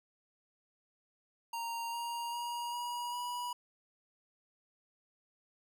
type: tone with pitch steps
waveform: square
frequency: 930 / 940.8 / 951.7 / 962.8 / 974 Hz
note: A#5 / A#5 / A#5 / B5 / B5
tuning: -4 / +16 / +36 / -44 / -24 cents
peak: -37 dBFS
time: 1.53-3.53 s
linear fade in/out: 5 ms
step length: 400 ms
effects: none